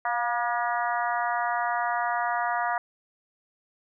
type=harmonic tone with a mistuned harmonic; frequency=240 Hz; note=B3; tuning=49 cents flat; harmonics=3 / 4 / 5 / 6 / 7 / 8; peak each=-28 / -30 / -32 / -34 / -35 / -36 dBFS; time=0.05-2.78 s; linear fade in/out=2 ms; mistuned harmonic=3; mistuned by=-27 cents; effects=none